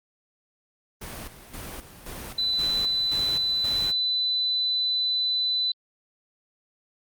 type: noise with tremolo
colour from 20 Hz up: pink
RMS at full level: -37 dBFS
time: 1.01-3.93 s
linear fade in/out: 10 ms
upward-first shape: square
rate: 1.9 Hz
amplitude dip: 65%
type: tone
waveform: sine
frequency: 4000 Hz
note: B7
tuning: 21 cents sharp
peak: -22 dBFS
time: 2.38-5.72 s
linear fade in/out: 5 ms
effects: Opus 32 kbps